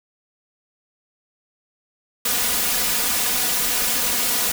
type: noise with comb filter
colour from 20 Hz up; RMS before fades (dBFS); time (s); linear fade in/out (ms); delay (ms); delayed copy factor
white; -21; 2.25-4.52; 5; 4.1; +0.9
effects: none